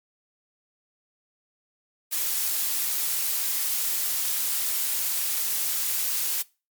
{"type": "noise", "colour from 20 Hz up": "blue", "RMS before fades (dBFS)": -26, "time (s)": [2.11, 6.43], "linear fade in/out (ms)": 20, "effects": ["noise-tail reverb RT60 0.3 s tail -22 dB re dry", "MP3 96 kbps"]}